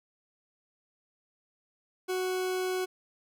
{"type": "tone", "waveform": "40% pulse", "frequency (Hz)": 370, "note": "F#4", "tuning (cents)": 0, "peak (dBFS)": -28, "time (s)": [2.08, 2.86], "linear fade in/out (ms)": 20, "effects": []}